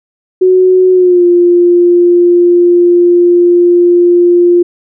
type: tone with pitch glide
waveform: sine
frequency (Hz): 370 to 350.2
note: F#4 to F4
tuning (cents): 0 to +5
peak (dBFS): -3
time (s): 0.41-4.63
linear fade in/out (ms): 10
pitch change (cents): -95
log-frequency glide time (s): 0.92-1.25
effects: none